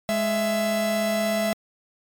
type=tone pair together; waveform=45% pulse; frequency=209.3 / 664.5 Hz; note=G#3 / E5; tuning=+14 / +14 cents; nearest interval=octave + minor sixth; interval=2000 cents; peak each=-26 / -23 dBFS; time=0.09-1.53 s; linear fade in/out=0 ms; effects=MP3 96 kbps